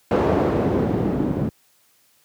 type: noise with low-pass filter sweep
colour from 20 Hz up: white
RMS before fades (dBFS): -20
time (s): 0.11-1.49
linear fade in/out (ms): 2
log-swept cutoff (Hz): 600 to 240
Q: 1
effects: white hiss -60 dBFS RMS until 2.24 s + high-pass 80 Hz 12 dB/octave